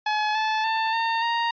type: tone with pitch steps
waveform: sawtooth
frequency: 850 / 869.9 / 890.2 / 911 / 932.3 Hz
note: G#5 / A5 / A5 / A#5 / A#5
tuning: +40 / -20 / +20 / -40 / 0 cents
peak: -18 dBFS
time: 0.06-1.51 s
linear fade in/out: 5 ms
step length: 290 ms
effects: resampled to 11025 Hz